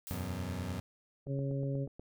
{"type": "noise with exponential decay", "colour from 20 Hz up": "blue", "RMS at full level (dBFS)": -43, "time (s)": [0.07, 0.58], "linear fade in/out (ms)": 0, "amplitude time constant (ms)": 110}
{"type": "chord", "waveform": "25% pulse", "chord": "E suspended second", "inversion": "none", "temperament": "equal", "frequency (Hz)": [82.41, 92.5, 123.47], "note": ["E2", "F#2", "B2"], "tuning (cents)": [0, 0, 0], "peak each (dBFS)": [-39, -34, -40], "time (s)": [0.11, 0.8], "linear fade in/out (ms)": 0}
{"type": "harmonic tone", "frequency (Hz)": 137.8, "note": "C#3", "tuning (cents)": -10, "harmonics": [1, 2, 3, 4], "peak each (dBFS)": [-33, -40, -43, -42], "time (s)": [1.26, 1.88], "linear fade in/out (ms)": 50}
{"type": "click train", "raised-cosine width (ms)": 2, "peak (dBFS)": -33, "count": 7, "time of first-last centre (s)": [1.27, 1.996], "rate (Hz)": 8.27}
{"effects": []}